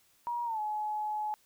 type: tone with pitch glide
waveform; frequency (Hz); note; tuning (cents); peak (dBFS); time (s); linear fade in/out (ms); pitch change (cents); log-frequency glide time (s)
sine; 953 to 849; A#5 to G#5; +38 to +38; -31; 0.27-1.34; 0; -200; 0.45-0.6
effects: white hiss -67 dBFS RMS until 1.45 s